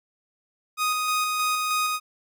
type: tone with tremolo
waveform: sawtooth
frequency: 1246 Hz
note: D#6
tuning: 2 cents sharp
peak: -18 dBFS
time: 0.77-2 s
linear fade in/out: 50 ms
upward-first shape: square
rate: 3.2 Hz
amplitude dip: 25%
effects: none